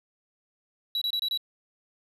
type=tone bursts; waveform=triangle; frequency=3912 Hz; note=B7; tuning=17 cents flat; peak=-24 dBFS; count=5; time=0.95-1.375 s; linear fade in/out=2 ms; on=65 ms; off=25 ms; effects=resampled to 32000 Hz